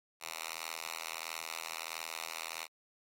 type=tone with high-pass filter; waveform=5% pulse; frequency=81.5 Hz; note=E2; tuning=19 cents flat; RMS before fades=-43 dBFS; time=0.2-2.68 s; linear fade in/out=50 ms; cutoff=1500 Hz; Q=0.62; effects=AAC 48 kbps